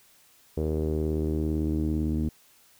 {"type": "tone with low-pass filter sweep", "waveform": "sawtooth", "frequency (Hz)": 77.78, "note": "D#2", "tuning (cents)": 0, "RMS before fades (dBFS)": -27, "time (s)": [0.57, 2.29], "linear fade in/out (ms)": 5, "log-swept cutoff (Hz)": [450, 270], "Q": 4.1, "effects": ["white hiss -59 dBFS RMS until 2.79 s"]}